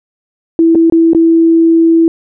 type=tone with dropouts; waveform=sine; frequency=329.6 Hz; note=E4; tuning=in tune; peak=-4 dBFS; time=0.59-2.08 s; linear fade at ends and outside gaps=1 ms; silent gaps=0.749-0.754 / 0.899-0.923 / 1.133-1.148 s; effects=none